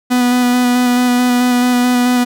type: tone with vibrato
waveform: 45% pulse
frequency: 246.9 Hz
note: B3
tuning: in tune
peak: -10 dBFS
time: 0.1-2.25 s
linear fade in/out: 20 ms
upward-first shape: square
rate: 4.6 Hz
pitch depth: 11 cents each way
effects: none